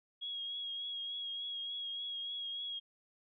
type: tone with vibrato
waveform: sine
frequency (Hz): 3300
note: G#7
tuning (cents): -12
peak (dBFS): -38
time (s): 0.21-2.8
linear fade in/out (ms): 20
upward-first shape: triangle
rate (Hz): 3.4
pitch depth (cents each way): 30
effects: none